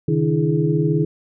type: tone cluster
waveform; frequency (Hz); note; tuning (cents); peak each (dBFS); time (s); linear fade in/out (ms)
sine; 135.9 / 155.2 / 297.4 / 330.9 / 420.1; C#3 / D#3 / D4 / E4 / G#4; -34 / -4 / +22 / +7 / +20; -24 / -18 / -26 / -23 / -23; 0.08-1.05; 5
effects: none